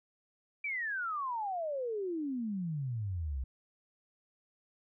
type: exponential sweep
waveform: sine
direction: down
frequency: 2367 to 61.74 Hz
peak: -33 dBFS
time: 0.64-3.44 s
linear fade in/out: 5 ms
effects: none